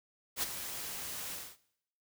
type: noise with ADSR envelope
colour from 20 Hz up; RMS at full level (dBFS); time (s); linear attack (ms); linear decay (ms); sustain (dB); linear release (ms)
white; -31; 0.36-1.57; 67; 18; -10; 240
effects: noise-tail reverb RT60 0.7 s tail -18 dB re dry